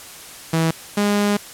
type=tone pair in turn; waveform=sawtooth; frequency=162.8 / 205.1 Hz; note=E3 / G#3; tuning=-21 / -21 cents; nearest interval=major third; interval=400 cents; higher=second; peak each=-12 dBFS; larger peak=neither; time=0.53-0.71 / 0.97-1.37 s; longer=second; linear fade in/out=5 ms; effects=white hiss -38 dBFS RMS until 1.53 s + low-pass 12000 Hz 12 dB/octave